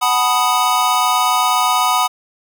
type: chord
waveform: square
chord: B dominant seventh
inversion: second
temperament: equal with one note detuned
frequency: 743.4 / 880 / 987.8 / 1244.5 Hz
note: F#5 / A5 / B5 / D#6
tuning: +8 / 0 / 0 / 0 cents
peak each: -20 / -24 / -18 / -18 dBFS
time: 0.01-2.08 s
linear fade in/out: 20 ms
effects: none